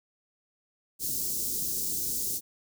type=band-stop noise; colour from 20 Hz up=white; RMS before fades=-31 dBFS; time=0.99-2.41 s; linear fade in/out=50 ms; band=400 to 5200 Hz; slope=24 dB/octave; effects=none